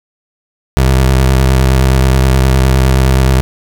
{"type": "tone with vibrato", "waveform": "25% pulse", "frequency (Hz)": 65.41, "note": "C2", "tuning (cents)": 0, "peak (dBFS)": -3, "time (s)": [0.77, 3.41], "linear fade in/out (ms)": 0, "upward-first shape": "square", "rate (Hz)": 9.6, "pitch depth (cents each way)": 30, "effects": []}